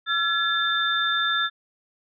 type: tone cluster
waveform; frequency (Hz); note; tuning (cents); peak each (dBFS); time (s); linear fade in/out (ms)
sine; 1354 / 1699 / 3581; E6 / G#6 / A7; +46 / +39 / +30; -25; 0.06-1.5; 50
effects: none